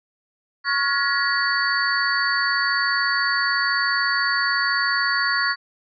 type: tone cluster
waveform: sine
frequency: 1106 / 1422 / 1688 / 1912 / 4511 Hz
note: C#6 / F6 / G#6 / A#6 / C#8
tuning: -4 / +31 / +28 / +43 / +29 cents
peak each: -25 dBFS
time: 0.64-5.56 s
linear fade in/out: 50 ms
effects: none